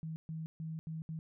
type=tone bursts at uneven times; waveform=sine; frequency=160 Hz; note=D#3; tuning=49 cents sharp; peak=-38 dBFS; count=5; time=0.03-0.16 / 0.29-0.46 / 0.6-0.79 / 0.87-1.02 / 1.09-1.19 s; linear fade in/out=0 ms; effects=none